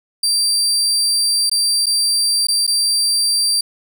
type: tone with dropouts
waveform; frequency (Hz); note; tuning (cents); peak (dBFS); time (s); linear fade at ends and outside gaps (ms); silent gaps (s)
30% pulse; 4699; D8; 0; -11; 0.23-3.61; 5; 1.497-1.514 / 1.859-1.866 / 2.47-2.484 / 2.667-2.676
effects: none